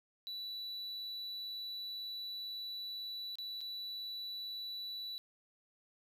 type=tone with dropouts; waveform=triangle; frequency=3951 Hz; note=B7; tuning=in tune; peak=-39 dBFS; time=0.27-5.18 s; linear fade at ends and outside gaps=0 ms; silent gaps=3.355-3.385 / 3.607-3.613 s; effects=none